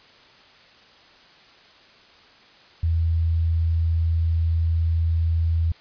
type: tone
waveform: sine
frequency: 82.41 Hz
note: E2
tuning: in tune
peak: -18 dBFS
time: 2.83-5.72 s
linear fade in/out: 5 ms
effects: white hiss -51 dBFS RMS until 5.8 s + resampled to 11025 Hz